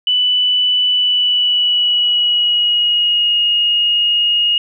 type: tone with pitch glide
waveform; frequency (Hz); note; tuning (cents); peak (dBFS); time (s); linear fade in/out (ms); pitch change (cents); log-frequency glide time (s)
sine; 2981 to 2866; F#7 to F7; +12 to +44; -11; 0.07-4.58; 2; -68; 0.89-3.38
effects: none